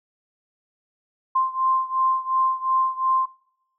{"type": "beating tone pair", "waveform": "sine", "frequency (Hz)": [1046.5, 1049.3], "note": ["C6", "C6"], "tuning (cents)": [0, 5], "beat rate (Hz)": 2.8, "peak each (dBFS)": [-21, -23], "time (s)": [1.35, 3.26], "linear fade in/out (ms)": 10, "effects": ["noise-tail reverb RT60 0.8 s tail -23 dB re dry"]}